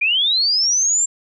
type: linear sweep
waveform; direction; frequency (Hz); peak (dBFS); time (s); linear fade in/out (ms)
sine; up; 2349 to 7459; -14; 0.01-1.06; 10
effects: none